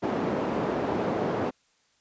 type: band-pass noise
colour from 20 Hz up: white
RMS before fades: -28 dBFS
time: 0.02-1.51 s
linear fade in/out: 20 ms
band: 160 to 560 Hz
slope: 12 dB/octave
effects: white hiss -67 dBFS RMS until 2 s + resampled to 16000 Hz